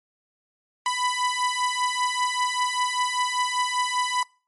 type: beating tone pair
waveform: sawtooth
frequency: 992 / 997.1 Hz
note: B5 / B5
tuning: +7 / +16 cents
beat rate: 5.1 Hz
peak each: -22 dBFS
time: 0.86-4.23 s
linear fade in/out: 2 ms
effects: noise-tail reverb RT60 0.4 s tail -26 dB re dry + MP3 48 kbps